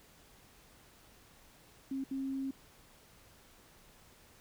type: tone bursts at uneven times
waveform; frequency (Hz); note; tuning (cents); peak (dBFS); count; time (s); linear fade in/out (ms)
sine; 269; C4; +48; -34; 2; 1.91-2.04 / 2.11-2.51; 5
effects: pink hiss -61 dBFS RMS until 4.4 s